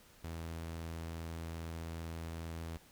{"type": "tone", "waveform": "sawtooth", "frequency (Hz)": 82.41, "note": "E2", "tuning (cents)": 0, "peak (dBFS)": -37, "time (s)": [0.24, 2.77], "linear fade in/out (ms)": 0, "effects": ["pink hiss -62 dBFS RMS until 2.91 s"]}